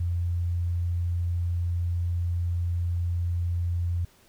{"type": "tone", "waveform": "sine", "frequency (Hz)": 86.7, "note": "F2", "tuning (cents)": -12, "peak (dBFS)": -24, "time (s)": [0, 4.05], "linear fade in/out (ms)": 5, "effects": ["pink hiss -59 dBFS RMS until 4.28 s"]}